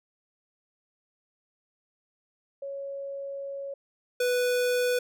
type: tone pair in turn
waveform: sine / square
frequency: 554.4 / 493.9 Hz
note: C#5 / B4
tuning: 0 / 0 cents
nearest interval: major second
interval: 200 cents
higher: first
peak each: -33 / -24 dBFS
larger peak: second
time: 2.62-3.74 / 4.2-4.99 s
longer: first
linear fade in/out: 5 ms
effects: none